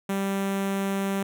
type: tone with notch filter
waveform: sawtooth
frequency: 196 Hz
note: G3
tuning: in tune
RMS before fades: -27 dBFS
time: 0.09-1.23 s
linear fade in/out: 5 ms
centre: 4700 Hz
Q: 1.7
effects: none